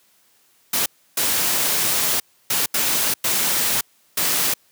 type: noise bursts at uneven times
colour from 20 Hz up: white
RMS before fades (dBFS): -20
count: 6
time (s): 0.73-0.86 / 1.17-2.2 / 2.5-2.66 / 2.74-3.14 / 3.24-3.81 / 4.17-4.54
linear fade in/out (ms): 5
effects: white hiss -59 dBFS RMS until 4.71 s + high-pass 100 Hz 12 dB/octave